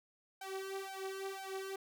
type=tone with flanger; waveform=sawtooth; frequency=386.1 Hz; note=G4; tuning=26 cents flat; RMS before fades=-43 dBFS; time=0.41-1.76 s; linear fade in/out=5 ms; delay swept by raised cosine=1.3 to 3.3 ms; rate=2 Hz; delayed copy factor=+0.9; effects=none